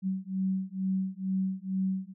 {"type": "beating tone pair", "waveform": "sine", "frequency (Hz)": [188.7, 190.9], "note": ["F#3", "G3"], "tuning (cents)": [34, -46], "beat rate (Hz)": 2.2, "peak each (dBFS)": -31, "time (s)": [0.02, 2.14], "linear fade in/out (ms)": 50, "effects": []}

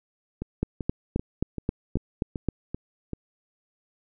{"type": "two click trains", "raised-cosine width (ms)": 3, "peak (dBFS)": [-18, -11], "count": [8, 8], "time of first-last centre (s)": [[0.42, 3.133], [0.63, 2.487]], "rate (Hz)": [2.58, 3.77], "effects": []}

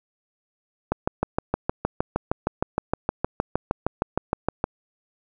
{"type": "click train", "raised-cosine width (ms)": 1, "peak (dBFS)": -7, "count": 25, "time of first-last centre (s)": [0.92, 4.641], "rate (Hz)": 6.45, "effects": []}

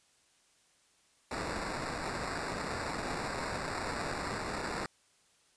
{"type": "noise with sample-and-hold", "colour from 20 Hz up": "white", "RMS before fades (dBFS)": -37, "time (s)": [1.31, 4.86], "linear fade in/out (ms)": 2, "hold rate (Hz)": 3150, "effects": ["white hiss -68 dBFS RMS until 5.56 s", "resampled to 22050 Hz"]}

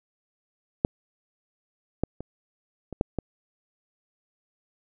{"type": "clicks", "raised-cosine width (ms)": 2, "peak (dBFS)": [-6, -10, -22, -22, -8, -14], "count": 6, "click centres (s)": [0.849, 2.036, 2.206, 2.927, 3.011, 3.187], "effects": []}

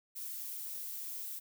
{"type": "noise", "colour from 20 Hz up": "violet", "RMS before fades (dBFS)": -42, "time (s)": [0.15, 1.4], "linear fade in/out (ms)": 20, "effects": []}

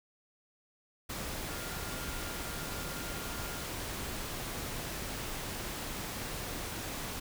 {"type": "tone in noise", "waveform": "sine", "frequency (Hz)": 1404, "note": "F6", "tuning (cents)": 9, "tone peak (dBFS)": -48, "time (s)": [1.49, 3.64], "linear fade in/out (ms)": 10, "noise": "pink", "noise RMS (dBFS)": -39, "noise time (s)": [1.09, 7.2], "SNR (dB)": -12, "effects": []}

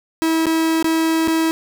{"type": "tone with dropouts", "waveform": "45% pulse", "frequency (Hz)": 323.7, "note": "E4", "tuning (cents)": -31, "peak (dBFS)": -15, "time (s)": [0.22, 1.51], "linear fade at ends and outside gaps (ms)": 0, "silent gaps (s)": [[0.457, 0.467], [0.826, 0.844], [1.275, 1.281]], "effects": []}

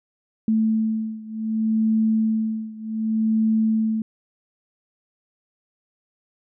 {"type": "beating tone pair", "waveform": "sine", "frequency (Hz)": [220, 220.66], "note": ["A3", "A3"], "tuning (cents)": [0, 5], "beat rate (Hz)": 0.66, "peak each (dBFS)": [-21, -23], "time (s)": [0.48, 4.02], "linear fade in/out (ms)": 2, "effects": []}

